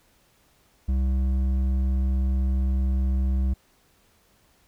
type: tone with hard clipping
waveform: sine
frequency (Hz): 65.4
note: C2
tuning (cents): 0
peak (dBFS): -22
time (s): 0.88-3.54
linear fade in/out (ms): 10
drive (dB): 7
effects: pink hiss -62 dBFS RMS until 4.67 s